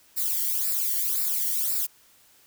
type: noise with flanger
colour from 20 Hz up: violet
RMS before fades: -26 dBFS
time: 0.16-1.87 s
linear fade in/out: 20 ms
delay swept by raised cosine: 0.31 to 0.81 ms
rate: 1.9 Hz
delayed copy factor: -0.95
effects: white hiss -58 dBFS RMS until 2.46 s